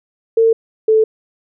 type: tone pair in turn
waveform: sine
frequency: 452.6 / 438.4 Hz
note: A4 / A4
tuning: +49 / -6 cents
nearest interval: minor second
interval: 55 cents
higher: first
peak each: -8 dBFS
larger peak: neither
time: 0.37-0.53 / 0.88-1.04 s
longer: neither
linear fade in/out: 5 ms
effects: none